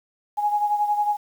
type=beating tone pair; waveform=sine; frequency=830 / 841 Hz; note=G#5 / G#5; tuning=-1 / +22 cents; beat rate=11 Hz; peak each=-20 / -27 dBFS; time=0.37-1.17 s; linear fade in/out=20 ms; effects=8-bit